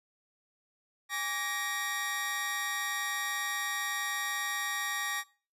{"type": "tone cluster", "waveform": "sawtooth", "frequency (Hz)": [818, 1154, 1881], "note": ["G#5", "D6", "A#6"], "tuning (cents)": [-26, -31, 15], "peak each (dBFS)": [-38, -34, -30], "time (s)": [1.09, 5.24], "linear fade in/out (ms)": 50, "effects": ["noise-tail reverb RT60 0.4 s tail -22 dB re dry", "resampled to 32000 Hz"]}